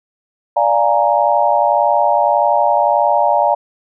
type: chord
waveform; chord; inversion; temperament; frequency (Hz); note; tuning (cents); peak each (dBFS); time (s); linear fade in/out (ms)
sine; Bb dominant seventh; first; equal; 587.3 / 698.5 / 830.6 / 932.3; D5 / F5 / Ab5 / Bb5; 0 / 0 / 0 / 0; -16; 0.56-3.55; 10
effects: none